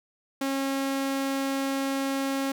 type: tone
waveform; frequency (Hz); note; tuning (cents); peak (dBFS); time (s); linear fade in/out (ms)
sawtooth; 272.1; C#4; -32; -22; 0.41-2.52; 5
effects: none